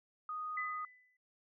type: tone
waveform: sine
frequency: 1242 Hz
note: D#6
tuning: 3 cents flat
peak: -38 dBFS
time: 0.29-0.85 s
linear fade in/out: 2 ms
type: tone with exponential decay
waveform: sine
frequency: 2000 Hz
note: B6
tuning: 21 cents sharp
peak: -35 dBFS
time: 0.57-1.17 s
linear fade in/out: 5 ms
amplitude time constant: 130 ms
effects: none